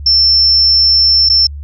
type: tone with dropouts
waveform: sine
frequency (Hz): 5360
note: E8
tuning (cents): +28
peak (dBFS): -6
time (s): 0.06-1.47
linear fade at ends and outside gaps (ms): 5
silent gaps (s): 1.29-1.297
effects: added 72 Hz sine -23 dBFS peak until 1.63 s